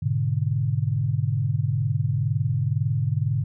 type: chord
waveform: sine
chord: G# diminished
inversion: none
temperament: equal with one note detuned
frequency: 103.83 / 123.47 / 145.65 Hz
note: G#2 / B2 / D3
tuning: 0 / 0 / -14 cents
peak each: -25 dBFS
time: 0.02-3.44 s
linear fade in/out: 10 ms
effects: none